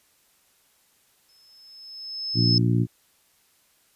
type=tone with exponential growth; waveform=sine; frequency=5210 Hz; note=E8; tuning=21 cents flat; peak=-18 dBFS; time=1.29-2.58 s; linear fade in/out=1 ms; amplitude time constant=280 ms
type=harmonic tone; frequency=58.7 Hz; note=A#1; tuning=13 cents sharp; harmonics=2 / 3 / 4 / 5 / 6; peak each=-20 / -25 / -29 / -28 / -32 dBFS; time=2.34-2.87 s; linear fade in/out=50 ms
effects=white hiss -63 dBFS RMS until 3.95 s + resampled to 32000 Hz